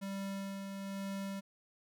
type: tone with tremolo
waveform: square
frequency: 196 Hz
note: G3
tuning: in tune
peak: -38 dBFS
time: 0.01-1.41 s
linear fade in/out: 20 ms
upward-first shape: sine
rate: 1.1 Hz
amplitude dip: 35%
effects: none